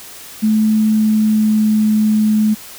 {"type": "tone with pitch glide", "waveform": "sine", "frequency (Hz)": [216.6, 214.5], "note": ["A3", "A3"], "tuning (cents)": [-27, -44], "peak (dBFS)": -10, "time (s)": [0.42, 2.55], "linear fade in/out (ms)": 20, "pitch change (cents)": -17, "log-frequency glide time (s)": [0.71, 1.94], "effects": ["white hiss -35 dBFS RMS until 2.78 s"]}